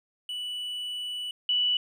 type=tone pair in turn; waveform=triangle / sine; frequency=2960 / 2960 Hz; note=F#7 / F#7; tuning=0 / 0 cents; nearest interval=unison; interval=0 cents; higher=neither; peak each=-30 / -22 dBFS; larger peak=second; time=0.29-1.31 / 1.49-1.77 s; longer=first; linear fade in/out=2 ms; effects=none